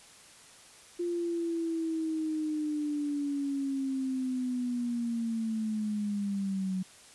sine linear sweep, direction down, 349.5 to 185 Hz, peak -29 dBFS, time 0.99-6.83 s, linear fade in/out 10 ms, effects white hiss -54 dBFS RMS until 7.14 s + resampled to 24000 Hz

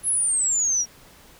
sine exponential sweep, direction down, 11000 to 5590 Hz, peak -19 dBFS, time 0.03-0.86 s, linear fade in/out 50 ms, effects pink hiss -50 dBFS RMS until 1.39 s

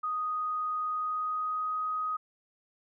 sine tone with pitch glide, 1244.5 to 1254.6 Hz, D#6 to D#6, 0 to +14 cents, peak -29 dBFS, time 0.03-2.17 s, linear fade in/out 10 ms, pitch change +14 cents, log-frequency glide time 0.86-1.81 s, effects none

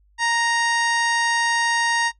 harmonic tone, 932.3 Hz, A#5, in tune, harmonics 1 / 2 / 3 / 4 / 5 / 6 / 7 / 9 / 10, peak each -22 / -22 / -31 / -31 / -32 / -34 / -34 / -38 / -40 dBFS, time 0.18-2.12 s, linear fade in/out 50 ms, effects noise-tail reverb RT60 0.1 s tail -17 dB re dry + added 50 Hz sine -55 dBFS peak until 2.19 s

